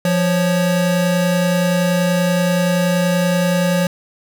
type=tone pair together; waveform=square; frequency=174.63 / 554.4 Hz; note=F3 / C#5; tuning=0 / 0 cents; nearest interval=octave + minor sixth; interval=2000 cents; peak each=-16 / -20 dBFS; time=0.05-3.87 s; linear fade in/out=2 ms; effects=none